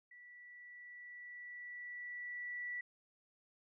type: tone with level ramp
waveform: sine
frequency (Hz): 1956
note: B6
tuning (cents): -17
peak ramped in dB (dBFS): -55 to -39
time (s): 0.11-2.81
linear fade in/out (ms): 5
effects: none